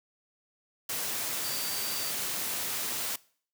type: tone in noise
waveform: sine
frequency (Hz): 4643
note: D8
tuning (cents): -21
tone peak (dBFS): -38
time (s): 1.44-2.11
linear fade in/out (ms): 5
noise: white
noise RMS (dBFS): -33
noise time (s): 0.89-3.16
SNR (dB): -8
effects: noise-tail reverb RT60 0.5 s tail -22 dB re dry + high-pass 100 Hz 12 dB/octave